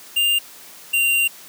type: tone pair in turn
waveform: square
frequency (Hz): 2800 / 2773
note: F7 / F7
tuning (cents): +4 / -13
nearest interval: unison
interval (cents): 17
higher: first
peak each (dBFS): -16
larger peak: neither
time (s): 0.16-0.39 / 0.93-1.28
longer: second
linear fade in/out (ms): 10
effects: white hiss -42 dBFS RMS until 1.48 s + high-pass 150 Hz 12 dB/octave